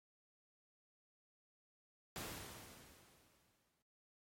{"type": "noise with exponential decay", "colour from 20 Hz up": "pink", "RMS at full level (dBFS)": -44, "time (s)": [2.16, 3.82], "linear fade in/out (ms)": 0, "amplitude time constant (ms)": 360, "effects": ["high-pass 60 Hz 12 dB/octave", "MP3 64 kbps"]}